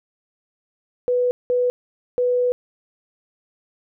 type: tone bursts at uneven times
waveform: sine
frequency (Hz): 493.9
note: B4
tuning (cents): 0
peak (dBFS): -16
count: 3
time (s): 1.08-1.31 / 1.5-1.7 / 2.18-2.52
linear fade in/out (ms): 0
effects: none